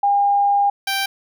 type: tone pair in turn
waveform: sine / 10% pulse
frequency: 807 / 783.6 Hz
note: G#5 / G5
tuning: -50 / -1 cents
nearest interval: minor second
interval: 51 cents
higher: first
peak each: -13 / -11 dBFS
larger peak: second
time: 0.03-0.7 / 0.87-1.06 s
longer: first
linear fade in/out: 5 ms
effects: none